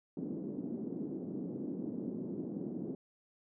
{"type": "band-pass noise", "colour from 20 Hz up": "white", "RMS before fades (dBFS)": -40, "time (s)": [0.17, 2.95], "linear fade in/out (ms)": 2, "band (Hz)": [180, 320], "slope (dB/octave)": 24, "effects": []}